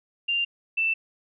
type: tone pair in turn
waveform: sine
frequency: 2788 / 2662 Hz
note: F7 / E7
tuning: -4 / +16 cents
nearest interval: minor second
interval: 80 cents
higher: first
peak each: -22 / -21 dBFS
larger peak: second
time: 0.28-0.45 / 0.77-0.94 s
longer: neither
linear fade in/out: 10 ms
effects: none